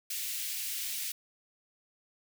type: high-pass noise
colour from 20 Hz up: white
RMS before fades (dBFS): -36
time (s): 0.1-1.12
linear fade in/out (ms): 5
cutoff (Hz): 2100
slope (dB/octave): 24
effects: none